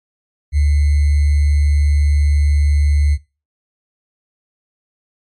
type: tone with sample-and-hold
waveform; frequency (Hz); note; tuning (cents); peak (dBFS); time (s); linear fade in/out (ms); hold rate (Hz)
sine; 72.9; D2; -12; -10; 0.52-3.18; 50; 2100
effects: noise-tail reverb RT60 0.3 s tail -20 dB re dry + MP3 48 kbps